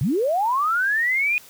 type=linear sweep; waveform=sine; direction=up; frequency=110 to 2489 Hz; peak=-18 dBFS; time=0.01-1.38 s; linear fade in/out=0 ms; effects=white hiss -47 dBFS RMS until 1.49 s + high-pass 60 Hz 12 dB/octave